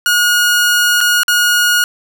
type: tone with dropouts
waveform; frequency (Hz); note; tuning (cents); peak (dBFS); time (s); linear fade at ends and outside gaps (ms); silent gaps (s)
sawtooth; 1440; F#6; -47; -6; 0.06-1.84; 1; 1.006-1.011 / 1.233-1.281
effects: none